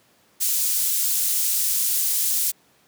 pink high-pass noise, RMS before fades -22 dBFS, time 0.4-2.52 s, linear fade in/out 20 ms, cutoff 8300 Hz, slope 12 dB/octave, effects pink hiss -59 dBFS RMS until 2.87 s + high-pass 150 Hz 12 dB/octave

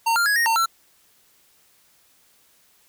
square tone with pitch steps, 915 / 1395 / 1667 / 1861 / 908 / 1349 Hz, A#5 / F6 / G#6 / A#6 / A#5 / E6, -32 / -2 / +6 / -3 / -46 / +40 cents, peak -18 dBFS, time 0.06-0.66 s, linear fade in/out 10 ms, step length 100 ms, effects white hiss -59 dBFS RMS until 2.88 s

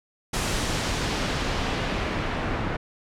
pink noise with low-pass filter sweep, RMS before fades -27 dBFS, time 0.33-2.77 s, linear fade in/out 10 ms, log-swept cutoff 9500 to 1800 Hz, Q 0.8, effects none

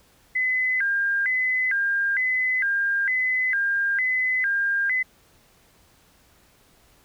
sine tone with vibrato, 1801 Hz, A6, 40 cents sharp, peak -20 dBFS, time 0.35-5.03 s, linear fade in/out 10 ms, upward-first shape square, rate 1.1 Hz, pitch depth 200 cents each way, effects pink hiss -58 dBFS RMS until 7.04 s

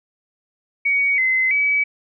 sine tone with pitch steps, 2247 / 2052 / 2283 Hz, C#7 / C7 / D7, +23 / -34 / -50 cents, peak -15 dBFS, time 0.85-1.84 s, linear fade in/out 10 ms, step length 330 ms, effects none

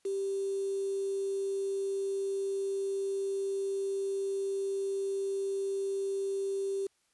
sine tone with quantisation, 392 Hz, G4, in tune, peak -30 dBFS, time 0.05-6.87 s, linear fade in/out 5 ms, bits 8, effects white hiss -73 dBFS RMS until 7.13 s + resampled to 24000 Hz

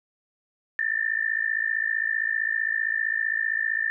sine tone with amplitude modulation, 1787 Hz, A6, 26 cents sharp, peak -19 dBFS, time 0.79-3.9 s, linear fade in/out 0 ms, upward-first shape sine, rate 55.4 Hz, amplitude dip 90%, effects none

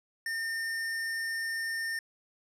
square tone, 1814 Hz, A#6, 48 cents flat, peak -32 dBFS, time 0.26-1.99 s, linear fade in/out 2 ms, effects low-pass 12000 Hz 12 dB/octave

